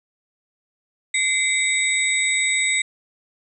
sine tone cluster, 2060 / 2267 / 3758 / 7930 Hz, C7 / C#7 / A#7 / B8, -28 / +38 / +13 / +6 cents, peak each -21 / -26 / -26 / -23 dBFS, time 1.14-2.82 s, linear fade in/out 5 ms, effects none

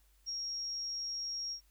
sine tone with ADSR envelope, 5588 Hz, F8, in tune, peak -34 dBFS, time 0.26-1.61 s, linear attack 32 ms, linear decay 4 ms, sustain -2 dB, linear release 92 ms, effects added 50 Hz sine -65 dBFS peak until 1.7 s + white hiss -72 dBFS RMS until 1.7 s

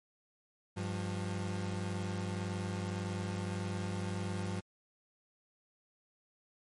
30% pulse tone pair together, 99.62 / 177.5 Hz, G2 / F3, +28 / +28 cents, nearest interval minor seventh, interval 1000 cents, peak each -34 / -37 dBFS, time 0.76-4.61 s, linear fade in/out 20 ms, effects MP3 48 kbps

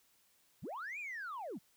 sine linear two-way sweep, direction up then down, 65.41 to 2507 to 138.5 Hz, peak -39 dBFS, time 0.62-1.59 s, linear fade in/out 20 ms, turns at 0.99 s, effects tanh soft clip ceiling -38 dBFS + white hiss -71 dBFS RMS until 1.76 s

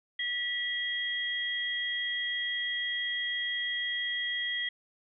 sine tone pair together, 1949 / 3266 Hz, B6 / G#7, -23 / -30 cents, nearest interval major sixth, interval 893 cents, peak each -32 / -33 dBFS, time 0.19-4.69 s, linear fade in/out 5 ms, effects none

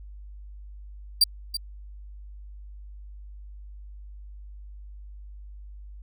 40% pulse tone with echo, 4701 Hz, D8, 1 cent sharp, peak -13 dBFS, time 1.21-1.24 s, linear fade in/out 5 ms, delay 330 ms, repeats 1, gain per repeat -12 dB, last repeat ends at 1.57 s, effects added 50 Hz sine -40 dBFS peak until 6.02 s

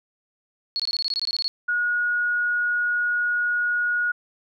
sine tone bursts, 4350 Hz, C#8, 33 cents flat, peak -22 dBFS, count 13, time 0.76-1.48 s, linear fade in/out 0 ms, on 36 ms, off 21 ms
sine tone, 1448 Hz, F#6, 38 cents flat, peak -20 dBFS, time 1.68-4.12 s, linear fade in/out 10 ms
effects none

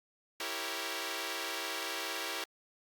5% pulse chord, E diminished seventh, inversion none, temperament equal, 329.6 / 392 / 466.2 / 554.4 Hz, E4 / G4 / Bb4 / Db5, 0 / 0 / 0 / 0 cents, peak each -30 dBFS, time 0.4-2.44 s, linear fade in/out 2 ms, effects Opus 48 kbps

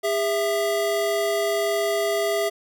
square tone pair together, 405.5 / 662 Hz, G#4 / E5, -41 / +7 cents, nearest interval minor sixth, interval 848 cents, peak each -25 / -24 dBFS, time 0.03-2.5 s, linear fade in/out 20 ms, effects none

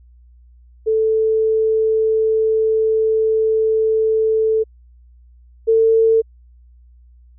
sine tone pair in turn, 440 / 448.5 Hz, A4 / A4, 0 / +33 cents, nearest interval unison, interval 33 cents, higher second, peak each -13 / -10 dBFS, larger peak second, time 0.86-4.64 / 5.67-6.22 s, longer first, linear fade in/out 20 ms, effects added 60 Hz sine -44 dBFS peak until 7.38 s

